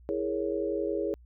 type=chord; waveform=sine; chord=A# half-diminished seventh; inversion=second; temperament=equal; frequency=329.6 / 415.3 / 466.2 / 554.4 Hz; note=E4 / G#4 / A#4 / C#5; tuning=0 / 0 / 0 / 0 cents; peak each=-33 / -31 / -36 / -34 dBFS; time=0.09-1.14 s; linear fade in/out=0 ms; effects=added 60 Hz sine -51 dBFS peak until 1.25 s